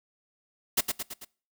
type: noise with echo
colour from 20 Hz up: white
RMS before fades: -23 dBFS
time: 0.77-0.81 s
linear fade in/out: 10 ms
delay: 110 ms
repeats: 4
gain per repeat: -5 dB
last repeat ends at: 1.25 s
effects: noise-tail reverb RT60 0.4 s tail -23 dB re dry